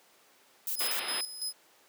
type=noise bursts; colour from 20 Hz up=violet; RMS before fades=-33 dBFS; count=3; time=0.67-0.996 s; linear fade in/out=2 ms; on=86 ms; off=34 ms
type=tone with tremolo; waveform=25% pulse; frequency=5060 Hz; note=D#8; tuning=28 cents sharp; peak=-27 dBFS; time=0.75-1.53 s; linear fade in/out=50 ms; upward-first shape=square; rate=3 Hz; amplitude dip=65%
type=low-pass noise; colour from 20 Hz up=white; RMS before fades=-37 dBFS; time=0.8-1.21 s; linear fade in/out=5 ms; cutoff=3900 Hz; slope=48 dB/octave
effects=pink hiss -61 dBFS RMS until 1.88 s + high-pass 400 Hz 12 dB/octave